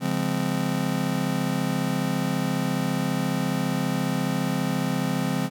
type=chord; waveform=square; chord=Db major seventh; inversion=none; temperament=just; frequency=138.59 / 173.24 / 207.9 / 259.9 Hz; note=Db3 / F3 / Ab3 / C4; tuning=0 / -14 / +2 / -11 cents; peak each=-31 / -28 / -31 / -29 dBFS; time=0-5.5 s; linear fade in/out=50 ms; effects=none